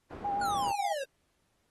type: low-pass noise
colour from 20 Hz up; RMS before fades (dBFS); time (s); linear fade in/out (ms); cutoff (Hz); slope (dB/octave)
white; -44; 0.1-0.72; 10; 640; 12
type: tone with vibrato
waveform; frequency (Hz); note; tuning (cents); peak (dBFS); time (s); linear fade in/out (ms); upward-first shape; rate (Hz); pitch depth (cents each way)
sine; 806; G5; +48; -29; 0.24-0.93; 10; triangle; 8; 26
type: exponential sweep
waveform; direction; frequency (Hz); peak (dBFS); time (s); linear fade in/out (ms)
square; down; 1480 to 524; -34; 0.41-1.04; 5
effects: pink hiss -75 dBFS RMS until 1.7 s + AAC 32 kbps